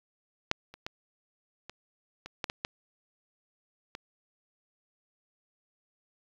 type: clicks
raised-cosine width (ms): 0.2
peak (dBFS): -7 / -28 / -18 / -24 / -23 / -13 / -16 / -13 / -21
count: 9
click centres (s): 0.514 / 0.74 / 0.865 / 1.696 / 2.26 / 2.442 / 2.499 / 2.649 / 3.951
effects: low-pass 5000 Hz 12 dB/octave + 8-bit